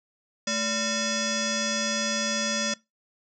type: tone with frequency modulation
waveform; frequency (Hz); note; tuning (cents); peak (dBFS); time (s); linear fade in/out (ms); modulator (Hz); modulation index
sine; 2611; E7; -17; -24; 0.47-2.74; 5; 797; 4.8
effects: noise-tail reverb RT60 0.2 s tail -21 dB re dry